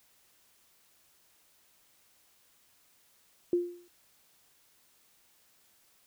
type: tone with exponential decay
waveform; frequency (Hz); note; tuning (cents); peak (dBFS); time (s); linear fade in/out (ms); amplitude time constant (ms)
sine; 350.5; F4; +6; -21; 3.53-3.88; 2; 76
effects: white hiss -66 dBFS RMS until 6.06 s